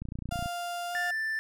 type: click train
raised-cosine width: 5 ms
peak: -24 dBFS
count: 14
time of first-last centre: 0.02-0.459 s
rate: 29.6 Hz
type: tone with pitch glide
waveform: 35% pulse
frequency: 698.5 to 707.4 Hz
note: F5 to F5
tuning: 0 to +22 cents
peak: -31 dBFS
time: 0.31-1.11 s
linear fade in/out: 5 ms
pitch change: +22 cents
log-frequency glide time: 0.88-0.95 s
type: tone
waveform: triangle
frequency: 1769 Hz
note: A6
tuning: 9 cents sharp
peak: -27 dBFS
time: 0.95-1.39 s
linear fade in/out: 0 ms
effects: none